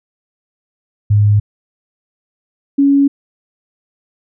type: tone pair in turn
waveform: sine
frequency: 103.83 / 279.6 Hz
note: G#2 / C#4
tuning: 0 / +15 cents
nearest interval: octave + perfect fourth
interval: 1715 cents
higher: second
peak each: -7 dBFS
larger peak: neither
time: 1.1-1.4 / 2.78-3.08 s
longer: neither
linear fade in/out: 10 ms
effects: none